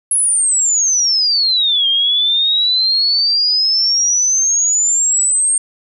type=exponential two-way sweep; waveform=sine; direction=down then up; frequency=10700 to 3183 to 8660 Hz; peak=-11 dBFS; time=0.11-5.58 s; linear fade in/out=2 ms; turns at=1.88 s; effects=none